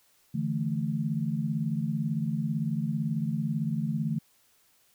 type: chord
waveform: sine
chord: D suspended second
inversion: none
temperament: equal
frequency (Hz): 146.83 / 164.81 / 220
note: D3 / E3 / A3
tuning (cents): 0 / 0 / 0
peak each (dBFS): -31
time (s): 0.34-4.19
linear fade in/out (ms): 10
effects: white hiss -65 dBFS RMS until 4.94 s